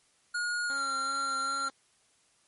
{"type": "tone with pitch glide", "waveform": "square", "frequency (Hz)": [1437, 1375.3], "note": ["F6", "F6"], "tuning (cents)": [49, -27], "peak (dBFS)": -30, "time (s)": [0.34, 1.69], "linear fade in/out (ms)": 10, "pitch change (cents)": -76, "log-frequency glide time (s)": [0.66, 0.83]}
{"type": "tone with vibrato", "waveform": "10% pulse", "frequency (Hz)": 270, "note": "C#4", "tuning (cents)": -45, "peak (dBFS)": -35, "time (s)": [0.7, 1.7], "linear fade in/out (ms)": 0, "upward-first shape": "sine", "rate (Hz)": 2.6, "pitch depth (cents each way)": 30}
{"effects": ["white hiss -67 dBFS RMS until 2.47 s", "MP3 48 kbps"]}